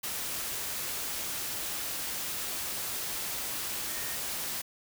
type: tone in noise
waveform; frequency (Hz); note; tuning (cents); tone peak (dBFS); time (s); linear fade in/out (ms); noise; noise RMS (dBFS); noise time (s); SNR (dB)
sine; 1843; A#6; -20; -46; 3.89-4.16; 10; white; -35; 0.03-4.62; -14
effects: none